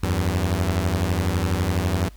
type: beating tone pair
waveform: sawtooth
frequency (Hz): 83.3 / 95.3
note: E2 / G2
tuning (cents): +19 / -48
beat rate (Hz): 12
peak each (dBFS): -19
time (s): 0.03-2.09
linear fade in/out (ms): 5
effects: added 50 Hz sine -41 dBFS peak until 2.16 s + pink hiss -55 dBFS RMS until 2.16 s